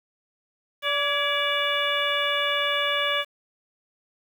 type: harmonic tone with a mistuned harmonic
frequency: 578 Hz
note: D5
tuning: 28 cents flat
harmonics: 1 / 2 / 3 / 4 / 5 / 6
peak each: -29 / -29 / -29 / -29 / -29 / -29 dBFS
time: 0.82-3.25 s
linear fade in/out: 50 ms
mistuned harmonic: 3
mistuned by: -59 cents
effects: 8-bit